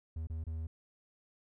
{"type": "tone with dropouts", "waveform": "triangle", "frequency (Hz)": 80.2, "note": "E2", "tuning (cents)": -47, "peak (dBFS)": -34, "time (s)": [0.16, 0.67], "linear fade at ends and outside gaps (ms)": 5, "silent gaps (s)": [[0.271, 0.299], [0.44, 0.467]], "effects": []}